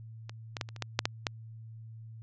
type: clicks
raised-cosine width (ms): 0.2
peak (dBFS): -25 / -18 / -14 / -29 / -28 / -15 / -7 / -10 / -11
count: 9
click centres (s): 0.295 / 0.568 / 0.612 / 0.689 / 0.763 / 0.823 / 0.991 / 1.055 / 1.268
effects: added 112 Hz sine -44 dBFS peak until 2.22 s + resampled to 16000 Hz